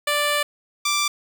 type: tone pair in turn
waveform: 10% pulse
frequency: 587.3 / 1174.6 Hz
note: D5 / D6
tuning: 0 / 0 cents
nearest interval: octave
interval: 1200 cents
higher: second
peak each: -11 dBFS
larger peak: neither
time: 0.07-0.43 / 0.85-1.08 s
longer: first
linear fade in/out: 5 ms
effects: none